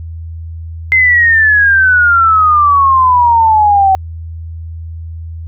sine exponential sweep, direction down, 2086 to 758 Hz, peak -5 dBFS, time 0.92-3.95 s, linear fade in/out 0 ms, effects added 82 Hz sine -22 dBFS peak until 5.47 s

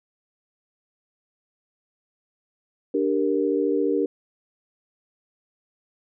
sine chord, G minor, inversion second, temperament equal, 293.7 / 392 / 466.2 Hz, D4 / G4 / Bb4, 0 / 0 / 0 cents, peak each -24 dBFS, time 2.94-4.06 s, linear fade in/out 5 ms, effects none

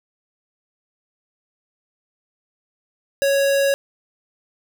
square tone, 554.4 Hz, C#5, in tune, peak -16 dBFS, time 3.22-3.74 s, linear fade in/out 0 ms, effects none

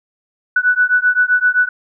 sine beating tone pair, 1480 / 1487.7 Hz, F#6 / F#6, 0 / +9 cents, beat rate 7.7 Hz, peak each -14 dBFS, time 0.56-1.69 s, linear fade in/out 5 ms, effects none

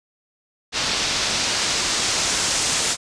white noise with low-pass filter sweep, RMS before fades -22 dBFS, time 0.72-2.97 s, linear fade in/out 50 ms, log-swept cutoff 4800 to 7500 Hz, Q 1.3, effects resampled to 22050 Hz

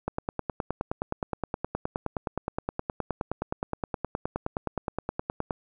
click train, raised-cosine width 1 ms, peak -14 dBFS, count 53, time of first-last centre 0.08-5.508 s, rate 9.58 Hz, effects none

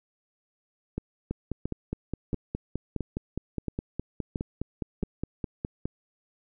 two click trains, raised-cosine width 3 ms, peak -17 / -17 dBFS, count 23 / 7, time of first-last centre 1.31-5.855 / 0.98-5.034 s, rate 4.84 / 1.48 Hz, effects none

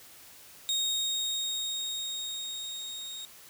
30% pulse tone with level ramp, 3729 Hz, A#7, in tune, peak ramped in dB -24 to -36 dBFS, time 0.69-3.25 s, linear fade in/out 0 ms, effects white hiss -52 dBFS RMS until 3.49 s

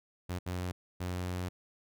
sawtooth tone bursts at uneven times, 90.1 Hz, F#2, 45 cents flat, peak -30 dBFS, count 3, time 0.29-0.39 / 0.46-0.72 / 1-1.49 s, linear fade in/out 10 ms, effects none

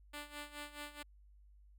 5% pulse tone with tremolo, 293.7 Hz, D4, in tune, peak -32 dBFS, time 0.13-1.03 s, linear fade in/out 10 ms, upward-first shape sine, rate 4.7 Hz, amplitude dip 80%, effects added 50 Hz sine -59 dBFS peak until 1.78 s

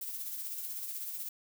violet noise with tremolo, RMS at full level -38 dBFS, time 0.01-1.29 s, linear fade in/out 5 ms, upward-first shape sine, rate 16 Hz, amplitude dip 40%, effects none

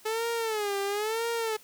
sawtooth tone with vibrato, 430 Hz, A4, 40 cents flat, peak -24 dBFS, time 0.05-1.57 s, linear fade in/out 10 ms, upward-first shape sine, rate 1 Hz, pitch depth 140 cents each way, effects white hiss -55 dBFS RMS until 1.63 s

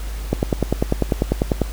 click train, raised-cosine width 2 ms, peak -3 dBFS, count 14, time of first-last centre 0.33-1.617 s, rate 10.1 Hz, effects added 51 Hz sine -25 dBFS peak until 1.72 s + pink hiss -38 dBFS RMS until 1.72 s

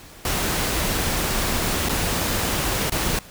pink noise with dropouts, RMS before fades -23 dBFS, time 0.25-3.19 s, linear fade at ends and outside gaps 2 ms, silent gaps 1.888-1.893 / 2.898-2.92 s, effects pink hiss -44 dBFS RMS until 3.3 s

